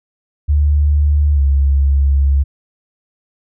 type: tone with pitch glide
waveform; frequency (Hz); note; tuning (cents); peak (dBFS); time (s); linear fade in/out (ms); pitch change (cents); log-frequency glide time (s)
sine; 73.42 to 69.3; D2 to C#2; 0 to 0; -9; 0.48-2.44; 20; -100; 1.34-1.4
effects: none